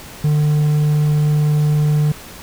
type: tone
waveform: triangle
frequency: 150 Hz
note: D3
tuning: 37 cents sharp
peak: -10 dBFS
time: 0.24-2.12 s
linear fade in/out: 5 ms
effects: pink hiss -36 dBFS RMS until 2.42 s